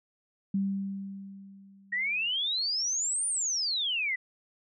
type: tone with exponential decay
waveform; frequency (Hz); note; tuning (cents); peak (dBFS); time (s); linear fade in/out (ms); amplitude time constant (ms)
sine; 196; G3; 0; -24; 0.54-2.29; 5; 380
type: exponential two-way sweep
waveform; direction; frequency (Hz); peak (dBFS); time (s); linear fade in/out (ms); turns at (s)
sine; up then down; 1864.7 to 9397 to 1950; -27; 1.92-4.16; 10; 3.27
effects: none